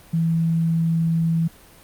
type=tone; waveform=sine; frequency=164.6 Hz; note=E3; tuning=2 cents flat; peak=-17 dBFS; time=0.13-1.48 s; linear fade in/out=10 ms; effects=pink hiss -48 dBFS RMS until 1.83 s + Opus 32 kbps

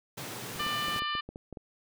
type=high-pass noise; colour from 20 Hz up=pink; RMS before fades=-40 dBFS; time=0.17-1 s; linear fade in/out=10 ms; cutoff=100 Hz; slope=96 dB/octave
type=clicks; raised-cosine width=2 ms; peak=-28 dBFS; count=11; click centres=0.56 / 0.605 / 0.665 / 0.883 / 0.962 / 1.021 / 1.152 / 1.29 / 1.359 / 1.527 / 1.572 s
type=harmonic tone; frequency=595 Hz; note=D5; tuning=22 cents sharp; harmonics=2 / 3 / 4 / 5 / 6 / 7 / 8; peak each=-33 / -37 / -42 / -35 / -46 / -46 / -49 dBFS; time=0.59-1.21 s; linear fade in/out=10 ms
effects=none

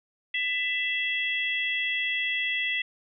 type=harmonic tone; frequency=665 Hz; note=E5; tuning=15 cents sharp; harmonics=3 / 4 / 5; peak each=-28 / -30 / -32 dBFS; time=0.34-2.82 s; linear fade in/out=5 ms; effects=none

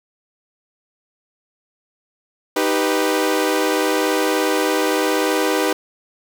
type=chord; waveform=sawtooth; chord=Eb augmented; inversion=none; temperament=equal with one note detuned; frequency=311.1 / 392 / 495.3 Hz; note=Eb4 / G4 / B4; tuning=0 / 0 / +5 cents; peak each=-17 dBFS; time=2.56-5.73 s; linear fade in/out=5 ms; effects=none

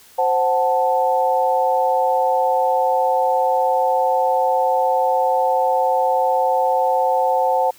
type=chord; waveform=sine; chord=F# diminished; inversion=second; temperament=equal; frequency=523.3 / 740 / 880 Hz; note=C5 / F#5 / A5; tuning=0 / 0 / 0 cents; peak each=-19 dBFS; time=0.18-7.71 s; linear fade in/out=10 ms; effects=white hiss -48 dBFS RMS until 7.78 s

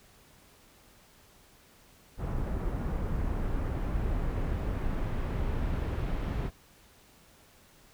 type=noise with low-pass filter sweep; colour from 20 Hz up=brown; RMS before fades=-31 dBFS; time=2.17-6.51 s; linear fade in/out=50 ms; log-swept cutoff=1400 to 3100 Hz; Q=0.77; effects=pink hiss -59 dBFS RMS until 7.93 s

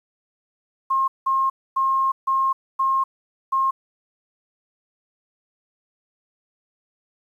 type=tone bursts at uneven times; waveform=sine; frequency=1070 Hz; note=C6; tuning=38 cents sharp; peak=-17 dBFS; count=6; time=0.9-1.08 / 1.26-1.5 / 1.76-2.12 / 2.27-2.53 / 2.79-3.04 / 3.52-3.71 s; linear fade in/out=10 ms; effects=9-bit

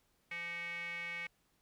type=tone with band-pass filter; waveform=square; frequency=171 Hz; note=F3; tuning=36 cents flat; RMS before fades=-42 dBFS; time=0.31-1.27 s; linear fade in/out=5 ms; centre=2200 Hz; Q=8; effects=pink hiss -75 dBFS RMS until 1.61 s

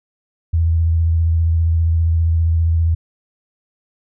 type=tone with vibrato; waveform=sine; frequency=82.41 Hz; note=E2; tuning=in tune; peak=-12 dBFS; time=0.53-2.95 s; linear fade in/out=10 ms; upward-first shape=triangle; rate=15 Hz; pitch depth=35 cents each way; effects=none

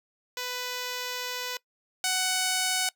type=tone pair in turn; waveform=5% pulse; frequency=497.1 / 744.8 Hz; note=B4 / F#5; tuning=+11 / +11 cents; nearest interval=perfect fifth; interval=700 cents; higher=second; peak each=-20 / -13 dBFS; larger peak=second; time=0.37-1.57 / 2.04-2.89 s; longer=first; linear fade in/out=2 ms; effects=noise-tail reverb RT60 0.1 s tail -21 dB re dry

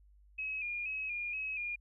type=tone with vibrato; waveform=sine; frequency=2489 Hz; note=D#7; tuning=in tune; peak=-35 dBFS; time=0.38-1.76 s; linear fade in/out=10 ms; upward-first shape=square; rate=2.1 Hz; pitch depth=48 cents each way; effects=added 50 Hz sine -59 dBFS peak until 1.8 s

